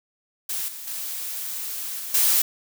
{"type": "noise with level steps", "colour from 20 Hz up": "blue", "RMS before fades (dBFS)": [-28, -37, -31, -33, -19], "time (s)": [0.49, 2.42], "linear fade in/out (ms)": 5, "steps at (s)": [0.68, 0.87, 1.99, 2.14], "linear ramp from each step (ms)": 5, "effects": []}